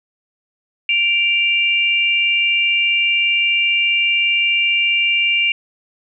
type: tone pair together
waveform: sine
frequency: 2349 / 2794 Hz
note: D7 / F7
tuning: 0 / 0 cents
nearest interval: minor third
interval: 300 cents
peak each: -16 dBFS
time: 0.89-5.52 s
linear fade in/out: 2 ms
effects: none